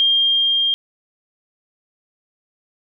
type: tone with level ramp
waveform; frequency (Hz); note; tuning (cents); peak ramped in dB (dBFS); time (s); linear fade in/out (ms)
sine; 3208; G7; +39; -12 to -15; 0-0.74; 0
effects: none